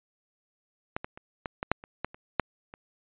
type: clicks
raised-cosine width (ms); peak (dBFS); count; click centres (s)
0.5; -15 / -20 / -29 / -17 / -16 / -7 / -29 / -15 / -30 / -7 / -28; 11; 0.965 / 1.045 / 1.175 / 1.458 / 1.629 / 1.716 / 1.839 / 2.046 / 2.145 / 2.397 / 2.739
effects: resampled to 8000 Hz